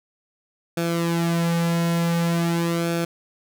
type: tone with flanger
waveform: sawtooth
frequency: 168.8 Hz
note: E3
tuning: 41 cents sharp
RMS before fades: -22 dBFS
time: 0.77-3.05 s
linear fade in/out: 5 ms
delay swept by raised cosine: 1 to 3.4 ms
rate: 0.46 Hz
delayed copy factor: -0.7
effects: none